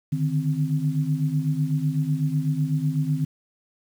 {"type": "tone cluster", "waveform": "sine", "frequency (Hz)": [145.6, 153.6, 260.3], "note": ["D3", "D#3", "C4"], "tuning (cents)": [-15, -22, -9], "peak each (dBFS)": [-26, -23, -29], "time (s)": [0.12, 3.25], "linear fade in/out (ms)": 10, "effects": ["8-bit"]}